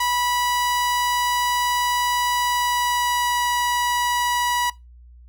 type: tone with pitch glide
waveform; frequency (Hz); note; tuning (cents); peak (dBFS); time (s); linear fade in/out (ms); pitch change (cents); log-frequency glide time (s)
sawtooth; 979 to 973.4; B5 to B5; -15 to -25; -16; 0-4.7; 5; -10; 2.32-3.47
effects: noise-tail reverb RT60 0.2 s tail -21 dB re dry + added 60 Hz sine -43 dBFS peak until 5.28 s